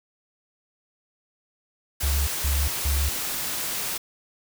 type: noise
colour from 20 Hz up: white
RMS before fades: -29 dBFS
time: 2-3.98 s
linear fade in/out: 10 ms
type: tone bursts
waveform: sine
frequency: 70.5 Hz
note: C#2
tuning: 30 cents sharp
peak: -21 dBFS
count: 3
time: 2.03-3.09 s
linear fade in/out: 5 ms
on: 240 ms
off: 170 ms
effects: none